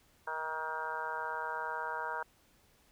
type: harmonic tone with a mistuned harmonic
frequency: 158.1 Hz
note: D#3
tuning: 28 cents sharp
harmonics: 3 / 4 / 5 / 6 / 7 / 8 / 9 / 10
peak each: -46 / -46 / -47 / -38 / -48 / -47 / -42 / -43 dBFS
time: 0.27-2.23 s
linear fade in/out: 5 ms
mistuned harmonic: 7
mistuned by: +27 cents
effects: pink hiss -67 dBFS RMS until 2.91 s